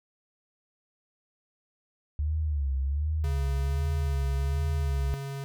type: tone with vibrato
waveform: sine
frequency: 72.2 Hz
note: D2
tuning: 29 cents flat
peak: -25 dBFS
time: 2.19-5.14 s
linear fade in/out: 0 ms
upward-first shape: sine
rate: 1.3 Hz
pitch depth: 140 cents each way
type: tone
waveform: square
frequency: 137.9 Hz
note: C#3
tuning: 9 cents flat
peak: -34 dBFS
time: 3.24-5.44 s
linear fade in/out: 0 ms
effects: none